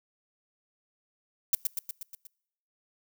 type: noise with echo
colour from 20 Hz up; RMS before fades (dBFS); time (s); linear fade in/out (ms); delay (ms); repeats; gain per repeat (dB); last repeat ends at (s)
violet; -23; 1.53-1.55; 2; 120; 6; -4; 2.27
effects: noise-tail reverb RT60 0.8 s tail -25 dB re dry